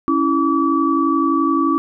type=tone cluster; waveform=sine; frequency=277.5 / 329.1 / 1148 Hz; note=C#4 / E4 / D6; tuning=+2 / -3 / -40 cents; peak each=-18 dBFS; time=0.08-1.78 s; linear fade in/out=0 ms; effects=none